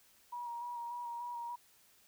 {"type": "tone with vibrato", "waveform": "sine", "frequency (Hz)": 954, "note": "A#5", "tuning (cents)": 40, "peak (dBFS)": -39, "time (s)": [0.32, 1.56], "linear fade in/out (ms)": 10, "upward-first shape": "square", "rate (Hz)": 3.4, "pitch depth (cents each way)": 19, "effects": ["white hiss -66 dBFS RMS until 2.07 s"]}